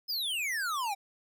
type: exponential sweep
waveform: square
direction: down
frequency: 5190 to 762 Hz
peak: -31 dBFS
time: 0.08-0.95 s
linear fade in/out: 20 ms
effects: none